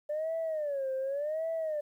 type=tone with vibrato; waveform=sine; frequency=587.3 Hz; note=D5; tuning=in tune; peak=-29 dBFS; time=0.09-1.81 s; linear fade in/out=10 ms; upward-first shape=sine; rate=0.88 Hz; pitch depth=190 cents each way; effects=tanh soft clip ceiling -27 dBFS + 11-bit